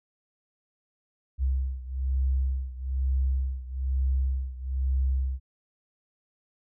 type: beating tone pair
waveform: sine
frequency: 65.41 / 66.51 Hz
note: C2 / C2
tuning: 0 / +29 cents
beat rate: 1.1 Hz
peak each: -26 / -29 dBFS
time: 1.38-5.4 s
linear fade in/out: 50 ms
effects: none